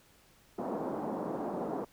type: band-pass noise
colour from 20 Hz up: pink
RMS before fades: -36 dBFS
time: 0.58-1.85 s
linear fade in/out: 10 ms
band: 200 to 920 Hz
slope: 24 dB/octave
effects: pink hiss -63 dBFS RMS until 1.92 s